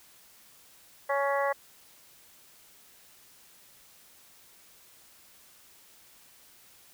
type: harmonic tone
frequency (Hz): 279.2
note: C#4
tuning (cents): +13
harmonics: 2 / 3 / 4 / 5 / 6 / 7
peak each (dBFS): -28 / -32 / -32 / -42 / -37 / -35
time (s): 1.09-1.53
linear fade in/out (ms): 10
effects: white hiss -57 dBFS RMS until 6.93 s